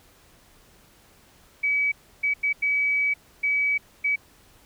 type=tone bursts at uneven times; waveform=sine; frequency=2281 Hz; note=C#7; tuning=49 cents sharp; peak=-20 dBFS; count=6; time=1.63-1.92 / 2.23-2.34 / 2.43-2.53 / 2.62-3.14 / 3.43-3.78 / 4.04-4.16 s; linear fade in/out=10 ms; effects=pink hiss -56 dBFS RMS until 4.65 s